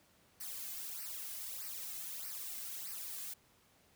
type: noise with flanger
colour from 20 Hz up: blue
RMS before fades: -44 dBFS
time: 0.4-3.34 s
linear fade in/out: 10 ms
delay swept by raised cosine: 0.28 to 2.18 ms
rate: 1.6 Hz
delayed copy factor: -0.75
effects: pink hiss -68 dBFS RMS until 3.95 s + high-pass 60 Hz 12 dB/octave